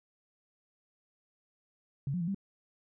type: tone with pitch steps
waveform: sine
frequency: 138 / 178.9 / 168 / 196.4 Hz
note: C#3 / F3 / E3 / G3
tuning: -7 / +42 / +33 / +4 cents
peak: -30 dBFS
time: 2.07-2.346 s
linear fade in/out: 2 ms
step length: 69 ms
effects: none